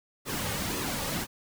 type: noise with flanger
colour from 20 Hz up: pink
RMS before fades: -32 dBFS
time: 0.25-1.27 s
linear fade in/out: 50 ms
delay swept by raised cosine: 1.3 to 3 ms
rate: 1.9 Hz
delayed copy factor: -0.6
effects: none